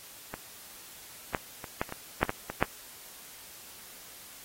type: clicks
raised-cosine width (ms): 0.5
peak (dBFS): -21 / -12 / -24 / -14 / -29 / -23 / -7 / -14 / -20 / -7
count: 10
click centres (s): 0.34 / 1.348 / 1.642 / 1.815 / 1.892 / 1.924 / 2.23 / 2.294 / 2.5 / 2.626
effects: white hiss -49 dBFS RMS until 4.44 s + AAC 48 kbps